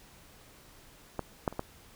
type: clicks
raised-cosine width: 1 ms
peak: -18 / -13 / -29 / -18 dBFS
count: 4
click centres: 1.193 / 1.478 / 1.526 / 1.594 s
effects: pink hiss -56 dBFS RMS until 1.95 s